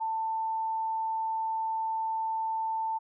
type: tone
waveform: sine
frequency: 890 Hz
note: A5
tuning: 20 cents sharp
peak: -28 dBFS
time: 0-2.99 s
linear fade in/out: 20 ms
effects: none